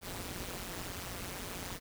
pink noise with amplitude modulation, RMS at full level -38 dBFS, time 0.01-1.8 s, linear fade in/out 50 ms, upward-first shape sine, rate 183 Hz, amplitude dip 90%, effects none

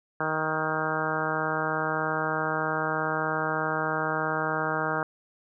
harmonic tone with a mistuned harmonic, 156.8 Hz, D#3, 14 cents sharp, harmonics 1 / 2 / 3 / 4 / 5 / 6 / 7 / 8 / 9 / 10, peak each -36 / -36 / -34 / -34 / -34 / -35 / -36 / -34 / -33 / -34 dBFS, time 0.2-5.03 s, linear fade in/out 2 ms, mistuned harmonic 10, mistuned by +20 cents, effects none

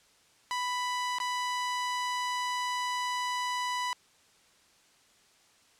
sawtooth tone with dropouts, 991 Hz, B5, 6 cents sharp, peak -26 dBFS, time 0.51-3.93 s, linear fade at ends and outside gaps 0 ms, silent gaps 1.185-1.201 s, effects white hiss -63 dBFS RMS until 5.79 s + low-pass 8000 Hz 12 dB/octave

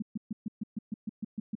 sine tone bursts, 214.1 Hz, A3, 47 cents flat, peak -30 dBFS, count 11, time 0-1.553 s, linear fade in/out 5 ms, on 23 ms, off 130 ms, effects none

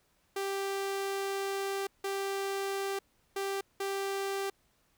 sawtooth tone bursts at uneven times, 392.7 Hz, G4, 3 cents sharp, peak -28 dBFS, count 4, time 0.36-1.87 / 2.04-2.99 / 3.36-3.61 / 3.8-4.5 s, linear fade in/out 5 ms, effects pink hiss -71 dBFS RMS until 4.97 s

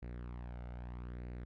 sawtooth tone with flanger, 60.5 Hz, B1, 35 cents flat, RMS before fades -45 dBFS, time 0.02-1.45 s, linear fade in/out 10 ms, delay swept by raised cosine 0.45 to 1.41 ms, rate 0.79 Hz, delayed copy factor +0.5, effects low-pass 2000 Hz 12 dB/octave

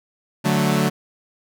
sawtooth chord, D major, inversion none, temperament equal, 146.83 / 185 / 220 Hz, D3 / F#3 / A3, 0 / 0 / 0 cents, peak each -17 dBFS, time 0.44-0.9 s, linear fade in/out 20 ms, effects none

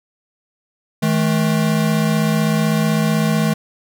square tone pair together, 159.26 / 215.1 Hz, D#3 / A3, +41 / -39 cents, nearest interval perfect fourth, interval 520 cents, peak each -18 dBFS, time 1.02-3.54 s, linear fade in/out 10 ms, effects none

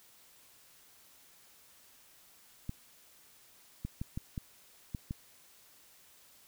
clicks, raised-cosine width 5 ms, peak -24 dBFS, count 7, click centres 2.694 / 3.85 / 4.015 / 4.175 / 4.378 / 4.948 / 5.109 s, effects white hiss -61 dBFS RMS until 6.47 s

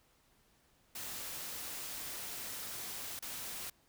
white noise with dropouts, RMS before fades -43 dBFS, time 0.95-3.7 s, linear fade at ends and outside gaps 5 ms, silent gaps 3.192-3.223 s, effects pink hiss -70 dBFS RMS until 3.88 s

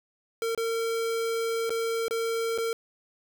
square tone with dropouts, 456.5 Hz, A#4, 36 cents flat, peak -27 dBFS, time 0.42-2.73 s, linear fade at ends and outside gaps 1 ms, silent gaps 0.549-0.576 / 1.695-1.704 / 2.082-2.109 / 2.578-2.584 s, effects none

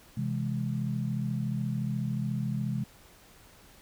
sine chord, C augmented, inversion none, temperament equal, 130.81 / 164.81 / 207.7 Hz, C3 / E3 / G#3, 0 / 0 / 0 cents, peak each -31 / -35 / -33 dBFS, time 0.17-2.84 s, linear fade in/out 5 ms, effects pink hiss -56 dBFS RMS until 3.81 s

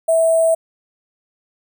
sine tone with sample-and-hold, 655 Hz, E5, 11 cents flat, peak -11 dBFS, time 0.08-0.55 s, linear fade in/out 10 ms, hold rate 8820 Hz, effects none

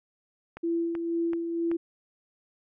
click train, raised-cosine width 0.5 ms, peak -25 dBFS, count 4, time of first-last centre 0.57-1.715 s, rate 2.62 Hz
sine tone with tremolo, 336 Hz, E4, 33 cents sharp, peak -24 dBFS, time 0.63-1.77 s, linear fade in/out 10 ms, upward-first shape sine, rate 2.1 Hz, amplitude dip 45%
effects none

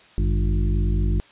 harmonic tone with a mistuned harmonic, 51 Hz, G#1, 31 cents flat, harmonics 1 / 2 / 3 / 4 / 6 / 7, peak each -19 / -25 / -29 / -31 / -35 / -36 dBFS, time 0.18-1.2 s, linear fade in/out 0 ms, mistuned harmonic 2, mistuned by -120 cents, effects white hiss -51 dBFS RMS until 1.31 s + resampled to 8000 Hz

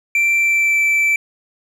triangle tone with pitch glide, 2349 to 2327 Hz, D7 to D7, 0 to -17 cents, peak -11 dBFS, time 0.15-1.16 s, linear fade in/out 2 ms, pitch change -17 cents, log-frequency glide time 0.35-0.8 s, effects none

